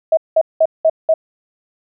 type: tone bursts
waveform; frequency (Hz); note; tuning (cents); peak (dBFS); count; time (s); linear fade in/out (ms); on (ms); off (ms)
sine; 641; E5; -49; -8; 5; 0.12-1.14; 5; 52; 190
effects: none